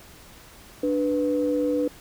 sine tone pair together, 294.9 / 493.9 Hz, D4 / B4, +7 / 0 cents, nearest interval major sixth, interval 893 cents, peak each -23 dBFS, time 0.83-1.88 s, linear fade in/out 5 ms, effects tanh soft clip ceiling -13 dBFS + pink hiss -48 dBFS RMS until 2 s

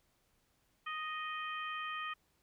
harmonic tone, 622.3 Hz, D#5, in tune, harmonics 2 / 3 / 4 / 5, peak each -40 / -44 / -46 / -48 dBFS, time 0.86-2.14 s, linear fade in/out 10 ms, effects pink hiss -75 dBFS RMS until 2.42 s

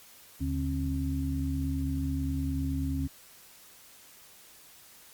sine tone cluster, 76.1 / 145.5 / 269 Hz, D#2 / D3 / C4, -38 / -16 / +48 cents, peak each -31 / -35 / -32 dBFS, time 0.4-3.08 s, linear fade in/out 20 ms, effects white hiss -54 dBFS RMS until 5.13 s + Opus 48 kbps

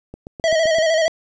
click train, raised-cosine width 2 ms, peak -20 dBFS, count 6, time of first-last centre 0.14-0.785 s, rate 7.75 Hz
square tone with vibrato, 643 Hz, E5, 43 cents flat, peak -15 dBFS, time 0.44-1.08 s, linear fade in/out 0 ms, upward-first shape square, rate 13 Hz, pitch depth 43 cents each way
effects resampled to 16000 Hz + 9-bit

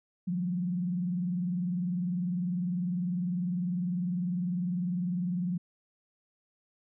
sine tone with vibrato, 178.1 Hz, F3, 34 cents sharp, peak -28 dBFS, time 0.27-5.58 s, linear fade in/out 10 ms, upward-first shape sine, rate 20 Hz, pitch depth 130 cents each way, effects none

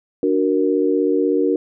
sine chord, D augmented, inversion none, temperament equal, 293.7 / 370 / 466.2 Hz, D4 / F#4 / A#4, 0 / 0 / 0 cents, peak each -19 dBFS, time 0.23-1.56 s, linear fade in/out 2 ms, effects none

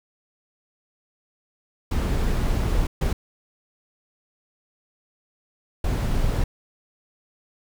brown noise bursts at uneven times, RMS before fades -22 dBFS, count 3, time 1.91-2.87 / 3.01-3.13 / 5.84-6.44 s, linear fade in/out 5 ms, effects none

